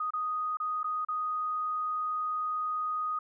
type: tone with dropouts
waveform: sine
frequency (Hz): 1244.5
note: D#6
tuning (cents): 0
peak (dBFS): -29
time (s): 0-3.19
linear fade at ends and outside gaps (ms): 5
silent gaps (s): 0.106-0.135 / 0.571-0.6 / 0.832-0.842 / 1.049-1.085
effects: none